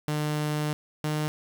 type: tone pair in turn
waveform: sawtooth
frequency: 150.6 / 152.26 Hz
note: D3 / D#3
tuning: +44 / -37 cents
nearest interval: unison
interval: 19 cents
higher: second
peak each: -22 dBFS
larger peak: neither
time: 0.08-0.73 / 1.04-1.28 s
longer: first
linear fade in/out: 0 ms
effects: 8-bit